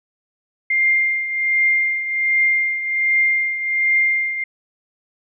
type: tone with tremolo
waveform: sine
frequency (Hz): 2107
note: C7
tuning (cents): +12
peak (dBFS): -12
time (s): 0.7-4.44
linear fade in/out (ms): 5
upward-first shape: triangle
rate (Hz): 1.3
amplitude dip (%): 70
effects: none